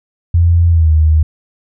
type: tone with pitch glide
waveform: sine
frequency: 85.2 to 78.13 Hz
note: F2 to D#2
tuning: -42 to +8 cents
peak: -6 dBFS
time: 0.34-1.23 s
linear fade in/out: 5 ms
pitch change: -150 cents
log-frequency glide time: 0.69-0.91 s
effects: none